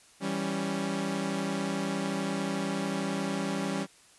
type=chord; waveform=sawtooth; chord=C# diminished; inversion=first; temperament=equal; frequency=164.81 / 196 / 277.2 Hz; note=E3 / G3 / C#4; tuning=0 / 0 / 0 cents; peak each=-33 / -28 / -30 dBFS; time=0.2-3.87 s; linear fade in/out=50 ms; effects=white hiss -58 dBFS RMS until 4.18 s + resampled to 24000 Hz